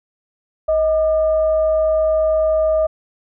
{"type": "tone with frequency modulation", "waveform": "sine", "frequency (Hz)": 630, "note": "D#5", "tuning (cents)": 21, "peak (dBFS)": -13, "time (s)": [0.68, 2.87], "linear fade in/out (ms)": 10, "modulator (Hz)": 571, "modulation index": 0.25, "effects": []}